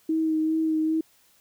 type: tone with vibrato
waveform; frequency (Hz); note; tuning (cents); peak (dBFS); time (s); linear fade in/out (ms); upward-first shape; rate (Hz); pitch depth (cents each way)
sine; 316.8; D#4; +31; -21; 0.09-1.01; 5; sine; 2.5; 19
effects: white hiss -61 dBFS RMS until 1.4 s